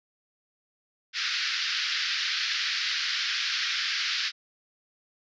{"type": "band-pass noise", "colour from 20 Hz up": "white", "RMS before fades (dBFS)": -29, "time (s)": [1.13, 4.32], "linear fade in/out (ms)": 50, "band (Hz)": [1400, 5200], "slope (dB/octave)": 48, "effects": ["resampled to 16000 Hz"]}